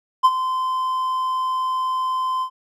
triangle tone with ADSR envelope, 1032 Hz, C6, 24 cents flat, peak -6 dBFS, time 0.23-2.5 s, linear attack 21 ms, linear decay 46 ms, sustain -12 dB, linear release 80 ms, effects none

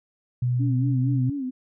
sine tone with pitch glide, 123.47 to 126.79 Hz, B2 to B2, 0 to +46 cents, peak -20 dBFS, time 0.42-1.3 s, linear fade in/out 5 ms, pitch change +46 cents, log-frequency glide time 0.73-0.85 s
sine tone with vibrato, 270 Hz, C#4, 45 cents flat, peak -26 dBFS, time 0.59-1.51 s, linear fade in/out 20 ms, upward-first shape sine, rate 4.3 Hz, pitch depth 110 cents each way
effects none

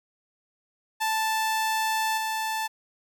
sawtooth tone with level steps, 880 Hz, A5, in tune, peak -20 / -23 dBFS, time 1-2.68 s, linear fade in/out 20 ms, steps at 2.17 s, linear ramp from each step 10 ms, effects none

